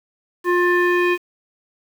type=tone with low-pass filter sweep; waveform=square; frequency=354.1 Hz; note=F4; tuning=24 cents sharp; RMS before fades=-17 dBFS; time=0.44-1.18 s; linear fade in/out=50 ms; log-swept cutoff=1500 to 2400 Hz; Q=3.9; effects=7-bit